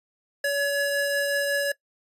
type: tone pair together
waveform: square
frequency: 567 / 1695.6 Hz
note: C#5 / G#6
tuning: +39 / +35 cents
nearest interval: octave + perfect fifth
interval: 1896 cents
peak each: -26 dBFS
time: 0.44-1.72 s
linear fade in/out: 5 ms
effects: noise-tail reverb RT60 0.1 s tail -21 dB re dry + resampled to 32000 Hz